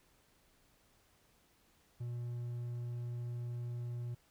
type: tone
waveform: triangle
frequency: 120.3 Hz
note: B2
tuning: 45 cents flat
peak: -36 dBFS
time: 2-4.15 s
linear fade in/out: 10 ms
effects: pink hiss -70 dBFS RMS until 4.3 s